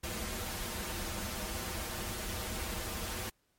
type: noise with comb filter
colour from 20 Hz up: pink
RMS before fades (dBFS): -38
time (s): 0.03-3.3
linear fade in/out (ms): 10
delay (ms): 7.1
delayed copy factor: -0.85
effects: pink hiss -75 dBFS RMS until 3.58 s + MP3 64 kbps